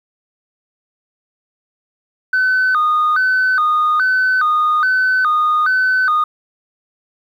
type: tone with vibrato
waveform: sine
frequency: 1365 Hz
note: F6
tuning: 40 cents flat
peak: -10 dBFS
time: 2.33-6.24 s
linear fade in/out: 5 ms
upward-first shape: square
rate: 1.2 Hz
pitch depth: 180 cents each way
effects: tanh soft clip ceiling -9 dBFS + 8-bit